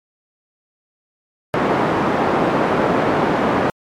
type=band-pass noise; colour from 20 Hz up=pink; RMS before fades=-17 dBFS; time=1.54-3.7 s; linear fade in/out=0 ms; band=220 to 1200 Hz; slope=12 dB/octave; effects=MP3 96 kbps